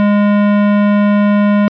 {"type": "tone with hard clipping", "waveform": "sine", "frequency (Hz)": 205.5, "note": "G#3", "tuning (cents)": -18, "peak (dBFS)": -10, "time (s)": [0, 1.68], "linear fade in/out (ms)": 0, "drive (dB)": 17, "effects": ["resampled to 11025 Hz"]}